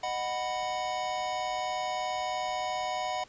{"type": "chord", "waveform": "square", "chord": "B major", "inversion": "first", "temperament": "equal with one note detuned", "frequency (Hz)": [616.9, 740, 987.8], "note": ["D#5", "F#5", "B5"], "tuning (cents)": [-15, 0, 0], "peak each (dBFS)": [-38, -33, -37], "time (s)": [0.03, 3.24], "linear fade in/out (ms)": 5, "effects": ["pink hiss -56 dBFS RMS until 3.28 s", "resampled to 16000 Hz"]}